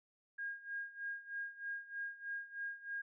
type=tone with tremolo; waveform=sine; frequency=1625 Hz; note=G#6; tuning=38 cents flat; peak=-38 dBFS; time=0.38-3.02 s; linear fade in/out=10 ms; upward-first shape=sine; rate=3.2 Hz; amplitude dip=85%; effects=none